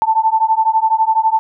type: beating tone pair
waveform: sine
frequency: 880 / 892 Hz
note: A5 / A5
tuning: 0 / +23 cents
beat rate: 12 Hz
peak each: -14 dBFS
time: 0.02-1.39 s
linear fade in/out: 0 ms
effects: none